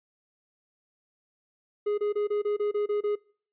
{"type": "tone bursts", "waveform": "triangle", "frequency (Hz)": 415.3, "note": "G#4", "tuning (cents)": 0, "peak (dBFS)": -22, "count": 9, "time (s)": [1.86, 3.156], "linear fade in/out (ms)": 10, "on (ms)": 120, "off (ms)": 27, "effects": ["noise-tail reverb RT60 0.5 s tail -24 dB re dry", "resampled to 8000 Hz"]}